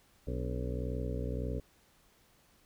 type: harmonic tone with a mistuned harmonic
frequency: 61.74 Hz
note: B1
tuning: in tune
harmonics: 1 / 2 / 3 / 4 / 5 / 6 / 7 / 8 / 9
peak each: -36 / -39 / -45 / -44 / -45 / -51 / -43 / -45 / -47 dBFS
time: 0.27-1.6 s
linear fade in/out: 5 ms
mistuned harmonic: 5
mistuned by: -100 cents
effects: pink hiss -66 dBFS RMS until 2.65 s